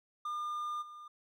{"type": "tone with level steps", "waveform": "triangle", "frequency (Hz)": 1206, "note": "D6", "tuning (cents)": 46, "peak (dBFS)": [-33, -45], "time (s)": [0.25, 1.08], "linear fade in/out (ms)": 5, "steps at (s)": 0.81, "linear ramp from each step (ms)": 20, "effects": []}